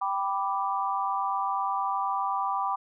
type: chord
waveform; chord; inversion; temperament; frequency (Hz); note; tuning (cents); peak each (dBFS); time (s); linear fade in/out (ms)
sine; G major; none; equal; 784 / 987.8 / 1174.7; G5 / B5 / D6; 0 / 0 / 0; -30; 0.01-2.76; 10
effects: none